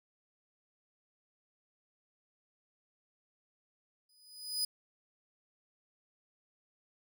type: tone with exponential growth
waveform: sawtooth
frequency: 4978 Hz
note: D#8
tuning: in tune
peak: -26 dBFS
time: 4.09-4.65 s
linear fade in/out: 5 ms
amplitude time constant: 120 ms
effects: none